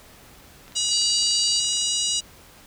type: click train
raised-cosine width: 0.2 ms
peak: -28 dBFS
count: 28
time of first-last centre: 0.68-1.814 s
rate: 23.8 Hz
type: harmonic tone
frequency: 965 Hz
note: B5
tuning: 40 cents flat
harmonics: 3 / 4 / 5 / 6 / 7 / 8 / 9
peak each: -27 / -28 / -29 / -30 / -30 / -31 / -32 dBFS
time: 0.75-2.21 s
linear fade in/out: 20 ms
type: tone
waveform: sine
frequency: 4635 Hz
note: D8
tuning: 24 cents flat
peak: -22 dBFS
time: 0.91-1.6 s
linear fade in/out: 5 ms
effects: pink hiss -49 dBFS RMS until 2.66 s